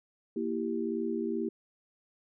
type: chord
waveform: sine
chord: E diminished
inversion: second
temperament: equal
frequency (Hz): 233.1 / 329.6 / 392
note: Bb3 / E4 / G4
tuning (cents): 0 / 0 / 0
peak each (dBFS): -34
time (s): 0.36-1.49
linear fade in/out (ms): 5
effects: none